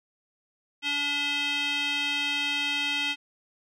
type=tone with band-pass filter; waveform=square; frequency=287.5 Hz; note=D4; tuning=37 cents flat; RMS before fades=-28 dBFS; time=0.82-3.16 s; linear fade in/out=50 ms; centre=2900 Hz; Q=4.7; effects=none